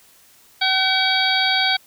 harmonic tone with a mistuned harmonic, 761 Hz, F#5, 48 cents sharp, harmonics 1 / 2 / 3 / 4 / 5 / 6, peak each -23 / -23 / -23 / -23 / -23 / -23 dBFS, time 0.61-1.77 s, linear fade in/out 10 ms, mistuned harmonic 4, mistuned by +130 cents, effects white hiss -52 dBFS RMS until 1.86 s

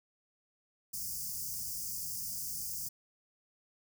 white band-stop noise, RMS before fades -39 dBFS, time 0.93-2.89 s, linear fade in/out 10 ms, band 210 to 4800 Hz, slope 96 dB/octave, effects none

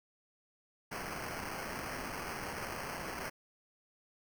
white noise with sample-and-hold, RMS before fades -41 dBFS, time 0.91-3.3 s, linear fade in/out 10 ms, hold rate 3675 Hz, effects none

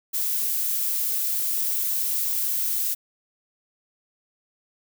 violet noise, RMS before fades -25 dBFS, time 0.13-2.95 s, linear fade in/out 20 ms, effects none

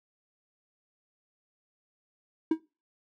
triangle tone with exponential decay, 320 Hz, D#4, 49 cents sharp, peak -16 dBFS, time 2.51-2.6 s, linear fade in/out 5 ms, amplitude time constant 19 ms, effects noise-tail reverb RT60 0.3 s tail -22 dB re dry

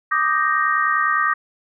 sine chord, Eb major seventh, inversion third, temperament equal, 1174.7 / 1244.5 / 1568 / 1864.7 Hz, D6 / Eb6 / G6 / Bb6, 0 / 0 / 0 / 0 cents, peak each -21 / -21 / -24 / -21 dBFS, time 0.11-1.34 s, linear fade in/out 10 ms, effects none

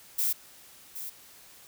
violet noise with echo, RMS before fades -27 dBFS, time 0.18-0.33 s, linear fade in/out 10 ms, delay 770 ms, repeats 1, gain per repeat -11 dB, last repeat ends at 1.1 s, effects white hiss -53 dBFS RMS until 1.67 s

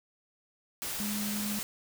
sine tone in noise, 207.7 Hz, G#3, in tune, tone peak -33 dBFS, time 1-1.59 s, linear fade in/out 0 ms, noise white, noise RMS -36 dBFS, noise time 0.82-1.63 s, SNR 0 dB, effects none

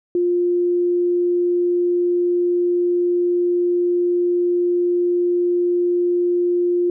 sine tone, 351.9 Hz, F4, 13 cents sharp, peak -15 dBFS, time 0.15-6.9 s, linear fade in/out 2 ms, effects none

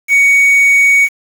triangle tone with quantisation, 2239 Hz, C#7, 17 cents sharp, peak -4 dBFS, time 0.08-1.09 s, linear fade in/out 50 ms, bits 5, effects none

